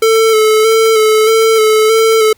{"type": "tone with vibrato", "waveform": "square", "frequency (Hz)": 440, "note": "A4", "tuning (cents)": 0, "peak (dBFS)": -7, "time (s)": [0.02, 2.33], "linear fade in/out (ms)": 5, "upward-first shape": "square", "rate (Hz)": 1.6, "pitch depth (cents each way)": 25, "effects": ["pink hiss -51 dBFS RMS until 2.37 s"]}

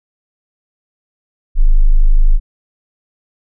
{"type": "tone", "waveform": "sine", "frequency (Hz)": 25.96, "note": "G#0", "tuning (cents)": 0, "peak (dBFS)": -4, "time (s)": [1.55, 2.4], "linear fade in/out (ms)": 50, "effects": []}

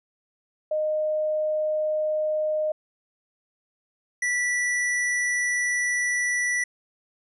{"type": "tone pair in turn", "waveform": ["sine", "square"], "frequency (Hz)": [616, 1961.1], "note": ["D#5", "B6"], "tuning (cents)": [-17, -13], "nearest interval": "octave + minor sixth", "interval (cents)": 2004, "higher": "second", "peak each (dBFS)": [-22, -23], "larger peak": "first", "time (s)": [[0.71, 2.72], [4.22, 6.64]], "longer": "second", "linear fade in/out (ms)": 5, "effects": ["resampled to 24000 Hz"]}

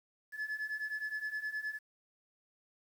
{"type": "beating tone pair", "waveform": "sine", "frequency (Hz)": [1716, 1725.6], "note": ["A6", "A6"], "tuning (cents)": [-44, -34], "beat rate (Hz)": 9.6, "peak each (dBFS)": [-38, -36], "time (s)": [0.32, 1.79], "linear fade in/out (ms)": 50, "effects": ["tanh soft clip ceiling -33 dBFS", "10-bit"]}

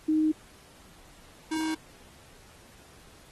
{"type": "tone pair in turn", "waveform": ["sine", "square"], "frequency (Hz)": [311.1, 316.5], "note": ["D#4", "D#4"], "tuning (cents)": [0, 30], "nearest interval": "unison", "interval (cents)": 30, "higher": "second", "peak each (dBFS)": [-21, -28], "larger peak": "first", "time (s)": [[0.08, 0.32], [1.51, 1.75]], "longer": "neither", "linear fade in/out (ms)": 10, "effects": ["pink hiss -55 dBFS RMS until 3.31 s", "AAC 32 kbps"]}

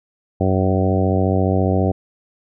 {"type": "harmonic tone with a mistuned harmonic", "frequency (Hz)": 94.5, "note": "F#2", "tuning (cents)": 37, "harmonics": [1, 2, 3, 4, 5, 6, 7, 8], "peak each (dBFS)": [-18, -21, -23, -24, -25, -26, -26, -27], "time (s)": [0.4, 1.92], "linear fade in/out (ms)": 10, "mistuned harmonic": 1, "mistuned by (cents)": -17, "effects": []}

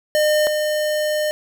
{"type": "tone pair in turn", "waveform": "square", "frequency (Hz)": [607, 607], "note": ["D#5", "D#5"], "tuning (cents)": [-43, -43], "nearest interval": "unison", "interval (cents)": 0, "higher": "neither", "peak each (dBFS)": [-15, -19], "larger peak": "first", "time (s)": [[0.15, 0.47], [0.47, 1.31]], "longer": "second", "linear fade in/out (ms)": 0, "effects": []}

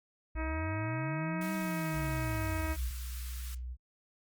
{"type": "linear two-way sweep", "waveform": "sine", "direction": "up then down", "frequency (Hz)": [54.1, 194.1, 54.1], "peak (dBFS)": -34, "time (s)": [0.35, 2.91], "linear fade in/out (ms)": 5, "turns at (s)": 1.54}
{"type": "harmonic tone", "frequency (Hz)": 317.3, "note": "D#4", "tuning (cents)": 34, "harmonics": [1, 2, 3, 4, 5, 6, 7, 8], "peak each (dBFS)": [-39, -42, -44, -45, -46, -47, -47, -48], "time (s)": [0.35, 2.77], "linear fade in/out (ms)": 50}
{"type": "high-pass noise", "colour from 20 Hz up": "white", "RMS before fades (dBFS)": -48, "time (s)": [1.41, 3.55], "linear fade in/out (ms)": 5, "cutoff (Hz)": 1100, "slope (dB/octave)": 48}
{"type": "tone", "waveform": "sine", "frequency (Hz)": 61.74, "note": "B1", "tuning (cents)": 0, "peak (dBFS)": -37, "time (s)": [1.92, 3.77], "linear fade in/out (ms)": 50}
{"effects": ["Opus 48 kbps"]}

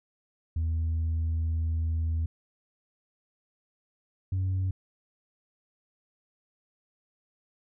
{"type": "tone pair in turn", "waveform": "sine", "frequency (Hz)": [81.1, 93.87], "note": ["E2", "F#2"], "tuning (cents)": [-28, 25], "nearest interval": "minor third", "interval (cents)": 253, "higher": "second", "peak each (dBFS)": -23, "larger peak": "neither", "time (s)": [[0.56, 2.26], [4.32, 4.71]], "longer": "first", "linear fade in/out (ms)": 5, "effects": ["tanh soft clip ceiling -24 dBFS"]}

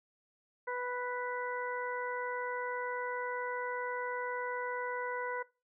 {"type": "harmonic tone", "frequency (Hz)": 493.9, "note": "B4", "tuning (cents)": 0, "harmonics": [1, 2, 3, 4], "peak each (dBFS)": [-38, -39, -41, -44], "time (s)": [0.67, 5.43], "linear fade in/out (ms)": 10, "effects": ["noise-tail reverb RT60 0.3 s tail -21 dB re dry"]}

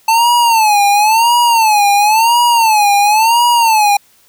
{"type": "tone with vibrato", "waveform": "square", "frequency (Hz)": 881, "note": "A5", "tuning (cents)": 2, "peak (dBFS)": -8, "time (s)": [0.08, 3.97], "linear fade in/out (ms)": 5, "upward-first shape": "sine", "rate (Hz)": 0.96, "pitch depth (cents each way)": 150, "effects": ["white hiss -50 dBFS RMS until 4.28 s"]}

